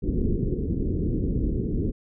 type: low-pass noise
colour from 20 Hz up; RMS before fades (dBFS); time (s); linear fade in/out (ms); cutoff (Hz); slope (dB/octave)
pink; -25; 0.02-1.92; 20; 420; 48
effects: none